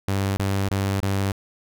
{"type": "tone bursts", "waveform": "sawtooth", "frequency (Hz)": 98, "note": "G2", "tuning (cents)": 0, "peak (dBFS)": -17, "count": 4, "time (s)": [0.08, 1.318], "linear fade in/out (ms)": 0, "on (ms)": 290, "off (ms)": 26, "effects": []}